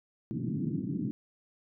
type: band-pass noise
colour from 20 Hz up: pink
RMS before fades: -33 dBFS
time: 0.31-1.11 s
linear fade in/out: 0 ms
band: 120 to 320 Hz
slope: 48 dB/octave
effects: none